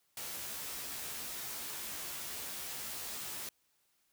white noise with comb filter, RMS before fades -42 dBFS, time 0.17-3.49 s, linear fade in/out 2 ms, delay 14 ms, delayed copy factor +1, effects white hiss -75 dBFS RMS until 4.12 s

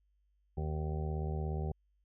harmonic tone, 77 Hz, D#2, 17 cents flat, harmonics 1 / 2 / 3 / 5 / 6 / 7 / 8 / 9 / 10, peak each -35 / -38 / -49 / -44 / -49 / -52 / -56 / -56 / -48 dBFS, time 0.57-1.72 s, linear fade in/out 5 ms, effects added 50 Hz sine -70 dBFS peak until 2.04 s

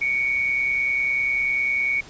sine tone pair together, 2235 / 2365 Hz, C#7 / D7, +14 / +12 cents, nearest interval minor second, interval 98 cents, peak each -20 / -29 dBFS, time 0.01-2.01 s, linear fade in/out 10 ms, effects pink hiss -44 dBFS RMS until 2.09 s + resampled to 16000 Hz

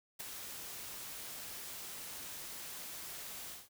white noise with ADSR envelope, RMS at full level -40 dBFS, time 0.19-3.69 s, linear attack 17 ms, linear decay 4 ms, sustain -6 dB, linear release 190 ms, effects none

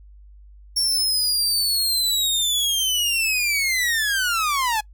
sawtooth linear sweep, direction down, 5500 to 830.6 Hz, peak -16 dBFS, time 0.76-4.81 s, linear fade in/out 10 ms, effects noise-tail reverb RT60 0.1 s tail -24 dB re dry + added 50 Hz sine -43 dBFS peak until 4.93 s

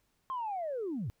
sine linear sweep, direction down, 1072 to 88.3 Hz, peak -32 dBFS, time 0.3-1.1 s, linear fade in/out 0 ms, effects tanh soft clip ceiling -29 dBFS + pink hiss -75 dBFS RMS until 1.2 s

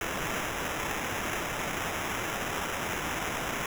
white noise with sample-and-hold, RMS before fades -33 dBFS, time 0.01-3.66 s, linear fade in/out 2 ms, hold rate 4410 Hz, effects none

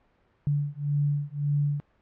sine beating tone pair, 144 / 145.8 Hz, D3 / D3, -34 / -12 cents, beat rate 1.8 Hz, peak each -27 dBFS, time 0.47-1.8 s, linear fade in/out 0 ms, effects pink hiss -66 dBFS RMS until 2.01 s + low-pass 2000 Hz 12 dB/octave

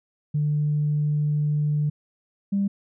sine tone pair in turn, 148.9 / 198.76 Hz, D3 / G3, +24 / +24 cents, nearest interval perfect fourth, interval 500 cents, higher second, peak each -19 dBFS, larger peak neither, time 0.34-1.9 / 2.52-2.68 s, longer first, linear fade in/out 10 ms, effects tanh soft clip ceiling -15 dBFS

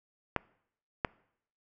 clicks, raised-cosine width 0.5 ms, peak -12 dBFS, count 2, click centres 0.363 / 1.048 s, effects noise-tail reverb RT60 0.7 s tail -24 dB re dry

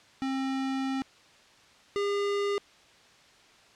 square tone pair in turn, 266.8 / 404.5 Hz, C4 / G#4, +34 / -46 cents, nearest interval perfect fifth, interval 720 cents, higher second, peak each -29 / -27 dBFS, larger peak second, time 0.22-1.02 / 1.96-2.58 s, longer first, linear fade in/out 0 ms, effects white hiss -57 dBFS RMS until 3.75 s + low-pass 5000 Hz 12 dB/octave

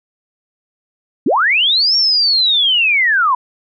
sine linear two-way sweep, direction up then down, 190 to 5560 to 959 Hz, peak -10 dBFS, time 1.26-3.35 s, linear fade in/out 5 ms, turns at 1.96 s, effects none

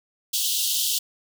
pink high-pass noise, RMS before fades -24 dBFS, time 0.33-0.99 s, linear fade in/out 10 ms, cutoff 2900 Hz, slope 96 dB/octave, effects none

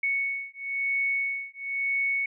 sine beating tone pair, 2217 / 2218 Hz, C#7 / C#7, 0 / 0 cents, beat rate 1 Hz, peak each -29 dBFS, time 0.03-2.26 s, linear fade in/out 5 ms, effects none

